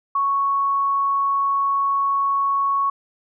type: tone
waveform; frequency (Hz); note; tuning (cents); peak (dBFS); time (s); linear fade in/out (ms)
sine; 1108.7; C#6; 0; -17; 0.15-2.9; 5
effects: none